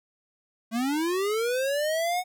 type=linear sweep; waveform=square; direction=up; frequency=217.9 to 740 Hz; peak=-25 dBFS; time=0.71-2.24 s; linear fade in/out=50 ms; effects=none

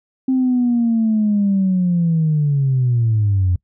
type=linear sweep; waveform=sine; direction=down; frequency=263.5 to 87.31 Hz; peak=-12 dBFS; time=0.28-3.56 s; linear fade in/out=5 ms; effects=noise-tail reverb RT60 0.1 s tail -24 dB re dry + tanh soft clip ceiling -9 dBFS

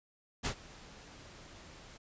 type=noise with ADSR envelope; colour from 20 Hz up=pink; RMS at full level=-32 dBFS; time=0.43-1.98 s; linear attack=30 ms; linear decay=82 ms; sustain=-21 dB; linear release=17 ms; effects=resampled to 16000 Hz

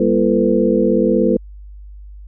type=tone cluster; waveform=sine; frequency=197.8 / 238.9 / 341.7 / 448.4 / 505 Hz; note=G3 / A#3 / F4 / A4 / B4; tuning=+16 / +43 / -38 / +33 / +39 cents; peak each=-18 dBFS; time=0-1.37 s; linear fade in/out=5 ms; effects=added 50 Hz sine -33 dBFS peak until 2.27 s

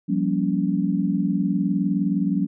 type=chord; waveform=sine; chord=G half-diminished seventh; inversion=third; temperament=just; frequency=176.4 / 196 / 235.2 / 282.2 Hz; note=F3 / G3 / Bb3 / Db4; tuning=+18 / 0 / +16 / +31 cents; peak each=-24 / -23 / -29 / -25 dBFS; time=0.08-2.47 s; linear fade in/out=20 ms; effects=none

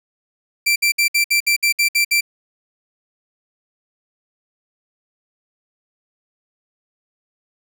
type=tone bursts; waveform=sawtooth; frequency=2349 Hz; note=D7; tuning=in tune; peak=-10 dBFS; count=10; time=0.66-2.209 s; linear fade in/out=10 ms; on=100 ms; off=61 ms; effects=none

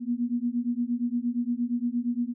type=beating tone pair; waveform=sine; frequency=236.3 / 244.9 Hz; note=A#3 / B3; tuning=+24 / -14 cents; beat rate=8.6 Hz; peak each=-28 dBFS; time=0-2.34 s; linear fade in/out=50 ms; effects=none

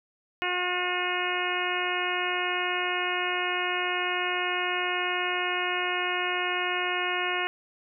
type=harmonic tone; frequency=359.6 Hz; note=F#4; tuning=49 cents flat; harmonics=1 / 2 / 3 / 4 / 5 / 6 / 7 / 8; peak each=-34 / -34 / -34 / -34 / -34 / -34 / -34 / -34 dBFS; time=0.42-7.47 s; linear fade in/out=0 ms; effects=none

